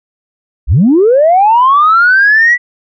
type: linear sweep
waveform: sine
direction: up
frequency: 40.52 to 1975.5 Hz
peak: -3 dBFS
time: 0.67-2.58 s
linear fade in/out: 50 ms
effects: tanh soft clip ceiling 0 dBFS